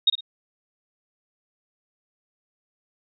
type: tone with echo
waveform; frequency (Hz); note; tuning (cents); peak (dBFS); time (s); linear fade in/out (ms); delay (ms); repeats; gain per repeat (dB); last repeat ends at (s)
sine; 3729; A#7; 0; -13; 0.07-0.1; 5; 54; 2; -10; 0.208
effects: none